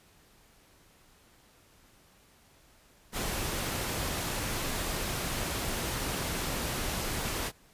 pink noise, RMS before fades -33 dBFS, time 3.12-7.52 s, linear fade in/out 50 ms, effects pink hiss -61 dBFS RMS until 7.73 s + resampled to 32000 Hz

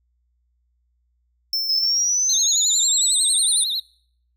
square tone with exponential decay, 5340 Hz, E8, 22 cents sharp, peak -19 dBFS, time 1.53-2.91 s, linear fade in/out 2 ms, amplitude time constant 300 ms
sine exponential sweep, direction up, 5150 to 9400 Hz, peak -17 dBFS, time 1.69-3.64 s, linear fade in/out 5 ms
triangle tone with vibrato, 3900 Hz, B7, 23 cents flat, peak -20 dBFS, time 2.29-3.8 s, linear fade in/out 5 ms, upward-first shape triangle, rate 11 Hz, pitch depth 180 cents each way
effects noise-tail reverb RT60 0.6 s tail -24 dB re dry + added 60 Hz sine -64 dBFS peak until 4.36 s

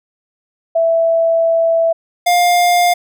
sine / square tone pair in turn, 661 / 705.5 Hz, E5 / F5, +5 / +17 cents, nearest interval minor second, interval 112 cents, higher second, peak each -10 dBFS, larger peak neither, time 0.75-1.93 / 2.26-2.94 s, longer first, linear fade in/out 10 ms, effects none

